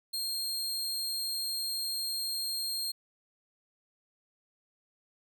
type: tone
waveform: sawtooth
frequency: 4218 Hz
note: C8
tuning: 13 cents sharp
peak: -29 dBFS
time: 0.13-2.92 s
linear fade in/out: 10 ms
effects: none